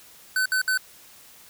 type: tone bursts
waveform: square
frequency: 1516 Hz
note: F#6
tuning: 42 cents sharp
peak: -21 dBFS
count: 3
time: 0.36-0.775 s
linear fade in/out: 2 ms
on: 97 ms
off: 62 ms
effects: white hiss -50 dBFS RMS until 1.49 s